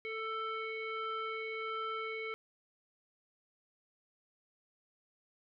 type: tone with frequency modulation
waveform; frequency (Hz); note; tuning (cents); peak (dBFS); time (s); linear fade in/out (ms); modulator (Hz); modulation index
sine; 443.7; A4; +14; -36; 0.05-2.34; 0; 886; 2.3
effects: none